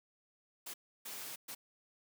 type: noise bursts at uneven times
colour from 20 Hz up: white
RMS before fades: -45 dBFS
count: 3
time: 0.66-0.74 / 1.05-1.36 / 1.48-1.55 s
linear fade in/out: 10 ms
effects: high-pass 150 Hz 12 dB/octave